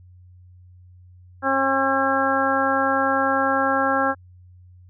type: harmonic tone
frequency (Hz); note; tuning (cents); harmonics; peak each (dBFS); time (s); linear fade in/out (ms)
270; C#4; -45; 1 / 2 / 3 / 4 / 5 / 6; -26 / -24 / -24 / -26 / -24 / -25; 1.42-4.15; 50
effects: added 90 Hz sine -45 dBFS peak until 4.89 s